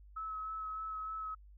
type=tone with vibrato; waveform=sine; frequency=1292 Hz; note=E6; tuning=35 cents flat; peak=-38 dBFS; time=0.16-1.35 s; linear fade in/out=10 ms; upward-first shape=sine; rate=3.3 Hz; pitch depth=16 cents each way; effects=added 50 Hz sine -54 dBFS peak until 1.57 s